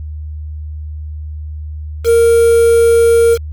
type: tone with quantisation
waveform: triangle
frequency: 463.7 Hz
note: A#4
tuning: 9 cents flat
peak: -4 dBFS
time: 2.04-3.38 s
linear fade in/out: 50 ms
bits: 4
effects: added 76 Hz sine -22 dBFS peak until 3.52 s